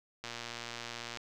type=click train; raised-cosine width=0.2 ms; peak=-23 dBFS; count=111; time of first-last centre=0.24-1.172 s; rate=118 Hz; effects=none